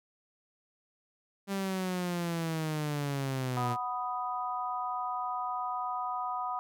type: linear sweep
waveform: sawtooth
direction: down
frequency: 198.5 to 117.9 Hz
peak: -27 dBFS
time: 1.47-3.77 s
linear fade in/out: 50 ms
type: chord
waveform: sine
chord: B major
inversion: second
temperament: equal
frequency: 740 / 987.8 / 1244.5 Hz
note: F#5 / B5 / D#6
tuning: 0 / 0 / 0 cents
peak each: -36 dBFS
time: 3.57-6.59 s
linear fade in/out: 0 ms
effects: none